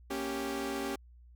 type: chord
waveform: sawtooth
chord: G diminished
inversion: first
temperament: equal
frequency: 233.1 / 277.2 / 392 Hz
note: Bb3 / Db4 / G4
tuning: 0 / 0 / 0 cents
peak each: -38 / -33 / -33 dBFS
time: 0.1-0.96 s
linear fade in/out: 10 ms
effects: added 60 Hz sine -53 dBFS peak until 1.35 s